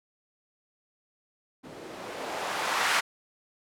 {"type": "noise with low-pass filter sweep", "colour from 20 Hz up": "violet", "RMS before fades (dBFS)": -31, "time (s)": [1.63, 3.01], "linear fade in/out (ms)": 20, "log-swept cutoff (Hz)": [260, 1500], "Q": 1.1, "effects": []}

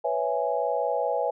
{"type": "chord", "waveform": "sine", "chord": "C# minor seventh", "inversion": "third", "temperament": "equal", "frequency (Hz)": [493.9, 554.4, 659.3, 830.6], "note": ["B4", "C#5", "E5", "G#5"], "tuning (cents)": [0, 0, 0, 0], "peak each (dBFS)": -29, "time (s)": [0.04, 1.31], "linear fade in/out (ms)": 10, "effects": []}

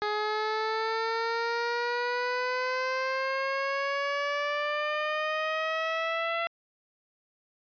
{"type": "exponential sweep", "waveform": "15% pulse", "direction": "up", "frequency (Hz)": [417.9, 676], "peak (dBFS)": -21, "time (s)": [0.02, 6.47], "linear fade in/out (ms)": 0, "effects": ["resampled to 11025 Hz"]}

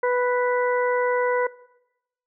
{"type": "harmonic tone", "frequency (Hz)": 493.8, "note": "B4", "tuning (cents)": 0, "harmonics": [1, 2, 3, 4], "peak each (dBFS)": [-20, -26, -30, -32], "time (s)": [0.03, 1.47], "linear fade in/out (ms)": 5, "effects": ["noise-tail reverb RT60 0.9 s tail -20 dB re dry"]}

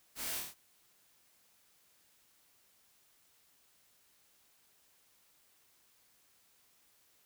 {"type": "noise with echo", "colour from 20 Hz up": "white", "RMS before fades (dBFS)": -42, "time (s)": [0.15, 0.42], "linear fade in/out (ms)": 50, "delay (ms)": 26, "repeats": 5, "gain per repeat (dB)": -2, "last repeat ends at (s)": 0.55, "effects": ["white hiss -69 dBFS RMS until 7.25 s"]}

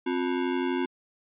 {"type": "ring-modulated tone", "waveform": "square", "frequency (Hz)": 310, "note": "D#4", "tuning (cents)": -6, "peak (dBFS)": -23, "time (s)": [0.06, 0.86], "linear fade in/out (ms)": 10, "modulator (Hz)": 46, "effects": ["resampled to 8000 Hz"]}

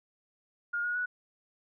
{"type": "tone with pitch steps", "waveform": "sine", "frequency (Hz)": [1420, 1445.7, 1471.8], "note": ["F6", "F#6", "F#6"], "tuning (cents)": [28, -41, -10], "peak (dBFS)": -29, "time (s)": [0.73, 1.06], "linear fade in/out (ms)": 10, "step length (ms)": 110, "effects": []}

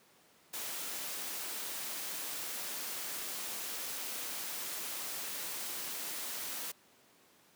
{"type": "noise", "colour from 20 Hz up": "white", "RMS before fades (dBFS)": -40, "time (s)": [0.53, 6.72], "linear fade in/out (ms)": 10, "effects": ["pink hiss -64 dBFS RMS until 7.55 s", "high-pass 200 Hz 12 dB/octave"]}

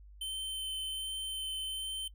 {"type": "tone with vibrato", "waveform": "square", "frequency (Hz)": 3083, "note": "G7", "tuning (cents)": -29, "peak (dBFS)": -36, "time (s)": [0.21, 2.08], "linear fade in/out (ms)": 5, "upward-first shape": "sine", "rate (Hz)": 1.3, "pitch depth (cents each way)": 8, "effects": ["noise-tail reverb RT60 0.1 s tail -20 dB re dry", "added 50 Hz sine -51 dBFS peak until 2.14 s"]}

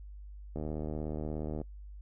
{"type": "click train", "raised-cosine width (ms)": 2, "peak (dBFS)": -24, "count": 82, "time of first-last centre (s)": [0.56, 1.615], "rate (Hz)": 76.8, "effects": ["noise-tail reverb RT60 0.1 s tail -23 dB re dry", "added 50 Hz sine -44 dBFS peak until 2.01 s"]}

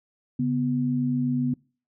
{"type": "tone pair together", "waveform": "sine", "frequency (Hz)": [139.86, 247.7], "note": ["C#3", "B3"], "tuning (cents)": [16, 5], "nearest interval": "minor seventh", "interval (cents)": 989, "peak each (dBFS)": [-27, -23], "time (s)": [0.39, 1.54], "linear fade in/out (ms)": 5, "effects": ["noise-tail reverb RT60 0.4 s tail -25 dB re dry"]}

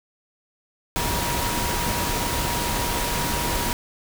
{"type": "tone in noise", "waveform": "sine", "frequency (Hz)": 955, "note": "A#5", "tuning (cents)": 42, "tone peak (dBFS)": -30, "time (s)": [0.96, 3.73], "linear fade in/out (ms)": 0, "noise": "pink", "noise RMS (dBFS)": -25, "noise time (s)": [0.96, 3.73], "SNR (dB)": -8, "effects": []}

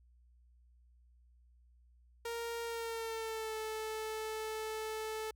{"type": "tone with pitch glide", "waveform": "sawtooth", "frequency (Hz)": [465.5, 436.8], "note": ["A#4", "A4"], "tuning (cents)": [-2, -13], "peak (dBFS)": -34, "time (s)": [2.25, 5.31], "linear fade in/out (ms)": 5, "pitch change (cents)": -111, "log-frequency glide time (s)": [2.64, 3.57], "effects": ["added 60 Hz sine -62 dBFS peak until 5.35 s"]}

